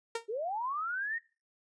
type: tone with exponential decay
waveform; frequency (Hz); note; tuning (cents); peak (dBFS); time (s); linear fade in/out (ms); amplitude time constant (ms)
sawtooth; 460; A#4; -23; -25; 0.15-0.26; 5; 22
type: linear sweep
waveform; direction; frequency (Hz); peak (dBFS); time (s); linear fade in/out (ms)
sine; up; 394.2 to 1887; -32; 0.28-1.19; 20
effects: noise-tail reverb RT60 0.3 s tail -18 dB re dry + resampled to 22050 Hz